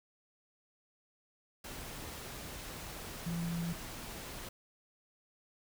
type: tone in noise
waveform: sine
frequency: 169.5 Hz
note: E3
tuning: 49 cents sharp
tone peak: -34 dBFS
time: 3.26-3.73 s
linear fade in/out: 5 ms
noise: pink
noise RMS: -45 dBFS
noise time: 1.64-4.49 s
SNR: +8 dB
effects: none